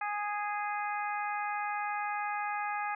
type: harmonic tone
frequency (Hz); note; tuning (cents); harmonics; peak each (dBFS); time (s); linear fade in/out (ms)
414.2; G#4; -5; 2 / 3 / 4 / 5 / 6; -34 / -38 / -40 / -42 / -44; 0.01-2.95; 5
effects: none